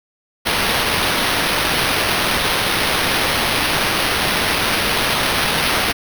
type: noise with sample-and-hold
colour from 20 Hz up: blue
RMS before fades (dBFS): -18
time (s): 0.45-5.93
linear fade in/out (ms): 20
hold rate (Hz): 7350
effects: none